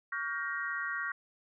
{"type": "chord", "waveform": "sine", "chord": "G half-diminished seventh", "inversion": "second", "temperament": "just", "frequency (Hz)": [1128.9, 1411.2, 1568, 1881.6], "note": ["Db6", "F6", "G6", "Bb6"], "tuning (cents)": [31, 18, 0, 16], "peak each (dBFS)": [-40, -38, -39, -37], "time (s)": [0.12, 1.12], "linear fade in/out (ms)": 5, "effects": []}